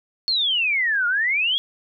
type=exponential two-way sweep; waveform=sine; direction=down then up; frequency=4394 to 1396.9 to 3383 Hz; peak=-18 dBFS; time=0.28-1.58 s; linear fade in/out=0 ms; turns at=1.07 s; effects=none